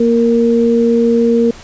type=tone pair together; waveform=sine; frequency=234.3 / 464.6 Hz; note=A#3 / A#4; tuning=+9 / -6 cents; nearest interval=octave; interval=1185 cents; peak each=-11 dBFS; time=0-1.51 s; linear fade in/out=5 ms; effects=pink hiss -36 dBFS RMS until 1.63 s + resampled to 16000 Hz